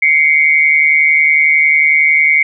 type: tone pair together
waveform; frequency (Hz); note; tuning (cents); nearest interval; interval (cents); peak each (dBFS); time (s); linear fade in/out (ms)
sine; 2093 / 2244; C7 / C#7; 0 / +21; minor second; 121; -10; 0.02-2.43; 5
effects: none